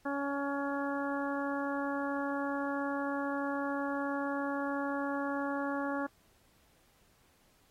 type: harmonic tone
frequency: 280.7 Hz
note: C#4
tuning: 22 cents sharp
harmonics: 1 / 2 / 3 / 4 / 5 / 6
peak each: -35 / -38 / -40 / -41 / -42 / -43 dBFS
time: 0.05-6.07 s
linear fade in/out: 10 ms
effects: pink hiss -68 dBFS RMS until 7.7 s + AAC 48 kbps